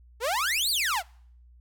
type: exponential two-way sweep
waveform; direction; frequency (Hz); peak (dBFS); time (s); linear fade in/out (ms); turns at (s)
sawtooth; up then down; 423.7 to 4781 to 624; -21; 0.2-1.03; 50; 0.7
effects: noise-tail reverb RT60 0.6 s tail -26 dB re dry + added 60 Hz sine -51 dBFS peak until 1.6 s